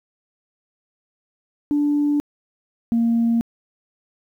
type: tone pair in turn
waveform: sine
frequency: 292.1 / 231.8 Hz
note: D4 / A#3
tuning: -9 / -10 cents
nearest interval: major third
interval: 401 cents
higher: first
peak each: -15 / -14 dBFS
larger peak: second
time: 1.71-2.2 / 2.92-3.41 s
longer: neither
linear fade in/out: 0 ms
effects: tanh soft clip ceiling -12 dBFS + 9-bit